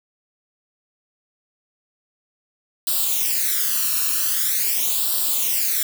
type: noise with flanger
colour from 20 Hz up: blue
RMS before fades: -21 dBFS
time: 2.87-5.83 s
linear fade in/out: 2 ms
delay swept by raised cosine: 0.23 to 0.73 ms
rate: 0.44 Hz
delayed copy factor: +0.75
effects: none